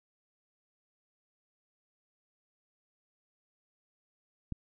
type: click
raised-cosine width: 5 ms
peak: -23 dBFS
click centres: 4.523 s
effects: none